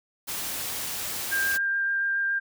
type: noise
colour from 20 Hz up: white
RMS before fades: -32 dBFS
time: 0.27-1.58 s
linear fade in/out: 20 ms
type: tone with vibrato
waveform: sine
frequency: 1595 Hz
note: G6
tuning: 30 cents sharp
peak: -23 dBFS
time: 1.31-2.4 s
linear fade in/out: 20 ms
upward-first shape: sine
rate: 7.1 Hz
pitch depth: 9 cents each way
effects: none

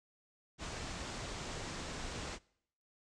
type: low-pass noise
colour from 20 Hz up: pink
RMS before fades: -43 dBFS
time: 0.58-2.39 s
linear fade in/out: 50 ms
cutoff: 8100 Hz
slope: 48 dB/octave
effects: noise-tail reverb RT60 0.7 s tail -24 dB re dry

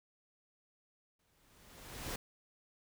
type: noise with exponential growth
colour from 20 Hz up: pink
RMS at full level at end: -39 dBFS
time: 1.19-2.16 s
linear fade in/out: 5 ms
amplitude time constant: 210 ms
effects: none

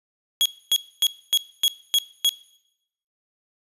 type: tone bursts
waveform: 40% pulse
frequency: 3322 Hz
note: G#7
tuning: in tune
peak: -15 dBFS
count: 7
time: 0.41-2.292 s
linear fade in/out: 0 ms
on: 46 ms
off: 260 ms
effects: noise-tail reverb RT60 0.8 s tail -19 dB re dry + resampled to 32000 Hz

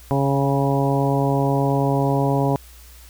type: harmonic tone with a mistuned harmonic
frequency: 138.59 Hz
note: C#3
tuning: in tune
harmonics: 1 / 2 / 3 / 4 / 5 / 6 / 7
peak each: -20 / -23 / -25 / -26 / -27 / -28 / -28 dBFS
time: 0.11-2.56 s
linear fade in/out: 0 ms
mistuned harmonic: 6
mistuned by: -21 cents
effects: added 60 Hz sine -43 dBFS peak until 3.09 s + white hiss -48 dBFS RMS until 3.09 s

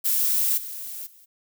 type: noise with level steps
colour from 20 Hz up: violet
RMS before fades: -22 / -35 / -52 dBFS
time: 0.04-1.26 s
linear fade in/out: 20 ms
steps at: 0.57 / 1.06 s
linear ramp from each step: 10 ms
effects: none

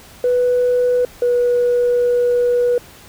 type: tone pair in turn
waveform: sine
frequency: 493.9 / 486.5 Hz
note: B4 / B4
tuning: 0 / -26 cents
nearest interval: unison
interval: 26 cents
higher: first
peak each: -11 dBFS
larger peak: neither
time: 0.24-1.05 / 1.22-2.78 s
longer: second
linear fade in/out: 2 ms
effects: tanh soft clip ceiling -9 dBFS + pink hiss -42 dBFS RMS until 3.08 s

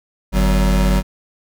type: tone pair together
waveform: square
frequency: 50.03 / 188.9 Hz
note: G1 / F#3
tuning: +36 / +36 cents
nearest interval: octave + major seventh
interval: 2300 cents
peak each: -14 / -19 dBFS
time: 0.32-1.03 s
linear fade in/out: 50 ms
effects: none

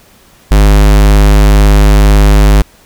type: tone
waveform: square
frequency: 51 Hz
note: G#1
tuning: 31 cents flat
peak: -3 dBFS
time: 0.51-2.62 s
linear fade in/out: 5 ms
effects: pink hiss -43 dBFS RMS until 2.85 s

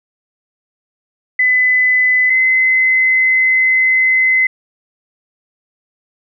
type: tone pair in turn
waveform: sine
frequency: 2009 / 2045 Hz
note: B6 / C7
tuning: +29 / -40 cents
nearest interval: unison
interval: 31 cents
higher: second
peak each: -9 dBFS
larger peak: neither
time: 1.39-2.3 / 2.3-4.47 s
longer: second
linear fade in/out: 5 ms
effects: none

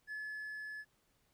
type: tone with level ramp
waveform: triangle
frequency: 1716 Hz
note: A6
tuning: 44 cents flat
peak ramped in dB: -37 to -41 dBFS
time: 0.07-0.85 s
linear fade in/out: 50 ms
effects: tanh soft clip ceiling -35 dBFS + pink hiss -75 dBFS RMS until 1.33 s

